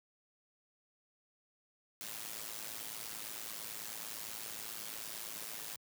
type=noise with amplitude modulation; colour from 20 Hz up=white; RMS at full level=-41 dBFS; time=2.01-5.76 s; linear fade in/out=0 ms; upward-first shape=sine; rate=109 Hz; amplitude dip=75%; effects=high-pass 100 Hz 12 dB/octave